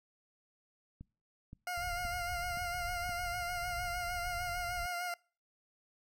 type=click train; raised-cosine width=5 ms; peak=-35 dBFS; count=5; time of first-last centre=1.01-3.093 s; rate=1.92 Hz
type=tone with vibrato; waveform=20% pulse; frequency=707 Hz; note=F5; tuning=21 cents sharp; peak=-31 dBFS; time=1.67-5.14 s; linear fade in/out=2 ms; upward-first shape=sine; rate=6.6 Hz; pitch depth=35 cents each way
type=low-pass noise; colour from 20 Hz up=pink; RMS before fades=-46 dBFS; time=1.77-4.86 s; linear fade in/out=5 ms; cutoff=110 Hz; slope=24 dB/octave
effects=noise-tail reverb RT60 0.4 s tail -25 dB re dry